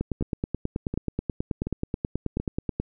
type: two click trains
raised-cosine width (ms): 3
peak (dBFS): -13 / -16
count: 27 / 4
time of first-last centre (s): 0.01-2.8 / 0.21-2.4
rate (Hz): 9.32 / 1.37
effects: none